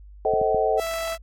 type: chord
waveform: sine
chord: A diminished seventh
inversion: none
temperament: just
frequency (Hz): 440 / 528 / 633.6 / 760.3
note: A4 / C5 / Eb5 / Gb5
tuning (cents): 0 / +16 / +31 / +47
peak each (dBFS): -23 / -27 / -24 / -24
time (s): 0.25-0.8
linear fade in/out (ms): 2
type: clicks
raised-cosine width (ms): 3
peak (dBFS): -20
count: 3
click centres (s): 0.337 / 0.415 / 0.546
type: tone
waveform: sawtooth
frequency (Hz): 660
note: E5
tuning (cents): +2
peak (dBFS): -22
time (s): 0.77-1.18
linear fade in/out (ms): 50
effects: added 50 Hz sine -42 dBFS peak until 1.22 s + AAC 64 kbps